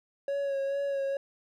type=tone with vibrato; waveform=triangle; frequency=554.4 Hz; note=C#5; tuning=in tune; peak=-26 dBFS; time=0.28-1.17 s; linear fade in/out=2 ms; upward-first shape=sine; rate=2.3 Hz; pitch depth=26 cents each way; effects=none